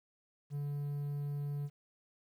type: tone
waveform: triangle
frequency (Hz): 144.1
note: D3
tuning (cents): -33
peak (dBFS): -33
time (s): 0.5-1.7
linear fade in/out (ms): 50
effects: 11-bit